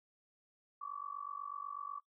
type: tone with amplitude modulation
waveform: sine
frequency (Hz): 1144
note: D6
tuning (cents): -46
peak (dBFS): -37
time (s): 0.81-2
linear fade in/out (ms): 10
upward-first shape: sine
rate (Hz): 48.1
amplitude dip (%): 90
effects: noise-tail reverb RT60 0.1 s tail -22 dB re dry